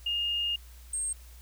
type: tone pair in turn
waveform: sine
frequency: 2834 / 8475 Hz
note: F7 / C9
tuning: +25 / +21 cents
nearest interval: octave + perfect fifth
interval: 1896 cents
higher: second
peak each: -27 / -29 dBFS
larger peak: first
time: 0.06-0.56 / 0.93-1.13 s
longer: first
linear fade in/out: 5 ms
effects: added 60 Hz sine -47 dBFS peak until 1.41 s + white hiss -57 dBFS RMS until 1.41 s